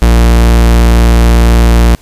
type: tone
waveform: 45% pulse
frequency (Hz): 58.1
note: A#1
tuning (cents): -5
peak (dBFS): -3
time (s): 0.02-1.95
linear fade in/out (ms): 0
effects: pink hiss -42 dBFS RMS until 2.01 s + resampled to 32000 Hz